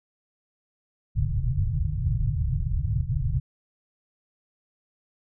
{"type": "low-pass noise", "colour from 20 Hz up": "white", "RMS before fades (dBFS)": -25, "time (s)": [1.15, 3.4], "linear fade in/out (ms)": 10, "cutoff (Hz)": 150, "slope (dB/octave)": 96, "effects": []}